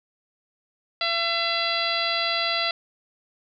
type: harmonic tone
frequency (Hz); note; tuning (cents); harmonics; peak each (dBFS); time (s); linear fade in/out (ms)
675; E5; +41; 1 / 2 / 3 / 4 / 5 / 6 / 7; -30 / -30 / -30 / -30 / -30 / -30 / -30; 1.01-2.71; 2
effects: none